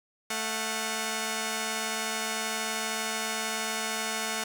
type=tone pair together; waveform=5% pulse; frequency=220.3 / 730 Hz; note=A3 / F#5; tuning=+2 / -24 cents; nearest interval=octave + major sixth; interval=2074 cents; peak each=-21 dBFS; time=0.3-4.44 s; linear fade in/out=5 ms; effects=none